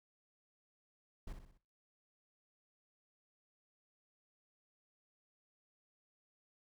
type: noise with echo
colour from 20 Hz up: brown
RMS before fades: -44 dBFS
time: 1.27-1.33 s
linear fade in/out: 5 ms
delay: 62 ms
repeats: 4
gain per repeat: -6 dB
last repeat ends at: 1.578 s
effects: noise-tail reverb RT60 0.5 s tail -23 dB re dry